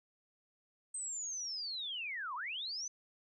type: linear two-way sweep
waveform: sine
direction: down then up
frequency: 8350 to 932.3 to 6200 Hz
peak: -38 dBFS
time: 0.94-2.88 s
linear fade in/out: 5 ms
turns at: 2.35 s
effects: none